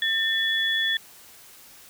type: tone pair together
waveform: sine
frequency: 1798 / 3409 Hz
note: A6 / G#7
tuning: +37 / +45 cents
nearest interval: major seventh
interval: 1108 cents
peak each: -24 dBFS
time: 0.02-0.97 s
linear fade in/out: 2 ms
effects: white hiss -49 dBFS RMS until 1.89 s